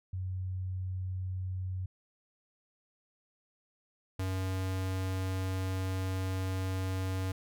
sine / square tone pair in turn, 92.8 / 94.15 Hz, F#2 / F#2, +6 / +31 cents, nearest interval unison, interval 25 cents, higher second, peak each -33 / -32 dBFS, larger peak second, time 0.13-1.86 / 4.19-7.32 s, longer second, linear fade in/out 5 ms, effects none

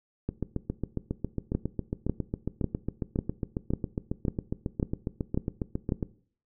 two click trains, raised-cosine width 3 ms, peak -13 / -16 dBFS, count 9 / 43, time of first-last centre 1.55-5.922 / 0.29-6.028 s, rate 1.83 / 7.32 Hz, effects noise-tail reverb RT60 0.5 s tail -18 dB re dry

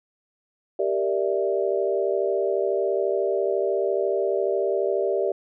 sine chord, E half-diminished seventh, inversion first, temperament equal, 392 / 466.2 / 587.3 / 659.3 Hz, G4 / Bb4 / D5 / E5, 0 / 0 / 0 / 0 cents, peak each -24 / -28 / -26 / -29 dBFS, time 0.79-5.32 s, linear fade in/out 5 ms, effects none

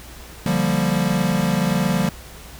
square chord, G minor seventh, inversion second, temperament equal, 146.83 / 174.61 / 196 / 233.1 Hz, D3 / F3 / G3 / Bb3, 0 / 0 / 0 / 0 cents, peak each -26 / -22 / -23 / -26 dBFS, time 0.46-2.09 s, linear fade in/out 2 ms, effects added 60 Hz sine -41 dBFS peak until 2.59 s + pink hiss -41 dBFS RMS until 2.59 s

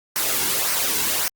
white noise with flanger, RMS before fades -22 dBFS, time 0.16-1.28 s, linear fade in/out 0 ms, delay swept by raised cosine 0.27 to 1.67 ms, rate 1.8 Hz, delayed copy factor -0.5, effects Opus 48 kbps

